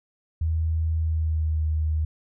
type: tone with pitch glide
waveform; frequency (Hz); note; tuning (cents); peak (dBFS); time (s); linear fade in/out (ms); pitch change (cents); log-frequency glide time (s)
sine; 80.4 to 77.89; E2 to D#2; -43 to +2; -21; 0.41-2.05; 5; -55; 0.98-1.63
effects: none